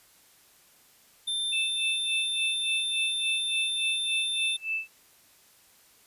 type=tone; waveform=square; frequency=3575 Hz; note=A7; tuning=27 cents sharp; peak=-28 dBFS; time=1.27-4.57 s; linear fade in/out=10 ms
type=tone with tremolo; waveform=sine; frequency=2637 Hz; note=E7; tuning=in tune; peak=-26 dBFS; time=1.52-4.88 s; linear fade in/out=10 ms; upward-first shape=sine; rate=3.5 Hz; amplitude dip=95%
effects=white hiss -59 dBFS RMS until 6.06 s + resampled to 32000 Hz